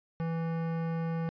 sine tone with hard clipping, 164.81 Hz, E3, in tune, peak -32 dBFS, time 0.2-1.29 s, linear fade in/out 0 ms, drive 17 dB, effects resampled to 11025 Hz

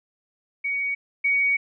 sine tone pair in turn, 2246 / 2246 Hz, C#7 / C#7, +22 / +22 cents, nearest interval unison, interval 0 cents, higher neither, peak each -23 / -18 dBFS, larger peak second, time 0.64-0.95 / 1.24-1.57 s, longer second, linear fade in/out 10 ms, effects none

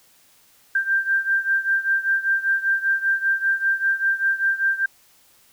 sine beating tone pair, 1578 / 1583.1 Hz, G6 / G6, +11 / +17 cents, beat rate 5.1 Hz, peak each -20 / -23 dBFS, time 0.75-4.86 s, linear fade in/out 5 ms, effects white hiss -56 dBFS RMS until 5.52 s

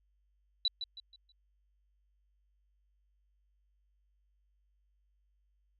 sine tone with echo, 3951 Hz, B7, in tune, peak -26 dBFS, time 0.65-0.68 s, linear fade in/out 2 ms, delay 160 ms, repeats 4, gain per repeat -9 dB, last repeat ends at 1.32 s, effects added 50 Hz sine -70 dBFS peak until 5.79 s

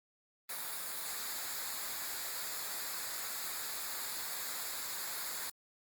white noise with comb filter, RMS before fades -40 dBFS, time 0.49-5.5 s, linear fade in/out 5 ms, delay 0.34 ms, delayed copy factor -0.65, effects Opus 32 kbps

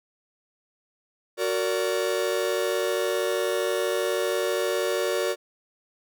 45% pulse chord, Gb augmented, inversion none, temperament just, 370 / 462.5 / 578.1 Hz, Gb4 / Bb4 / D5, 0 / -14 / -27 cents, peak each -28 dBFS, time 1.37-5.36 s, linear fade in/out 50 ms, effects none

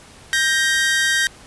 sawtooth tone pair together, 1579.7 / 1875 Hz, G6 / A#6, +13 / +10 cents, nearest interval minor third, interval 297 cents, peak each -15 dBFS, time 0.33-1.27 s, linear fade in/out 0 ms, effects pink hiss -44 dBFS RMS until 1.46 s + resampled to 24000 Hz

